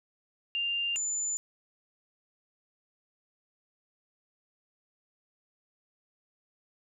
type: tone pair in turn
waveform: sine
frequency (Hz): 2794 / 7040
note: F7 / A8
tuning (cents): 0 / 0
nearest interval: octave + major third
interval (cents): 1600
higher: second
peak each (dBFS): -28 / -29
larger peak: first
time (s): 0.55-0.96 / 0.96-1.37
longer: neither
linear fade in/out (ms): 0
effects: none